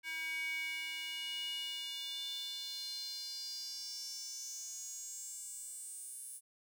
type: tone with high-pass filter sweep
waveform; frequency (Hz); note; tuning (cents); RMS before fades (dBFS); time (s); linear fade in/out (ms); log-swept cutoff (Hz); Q
square; 321.4; E4; -44; -43; 0.03-6.41; 50; 2000 to 9900; 6.8
effects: none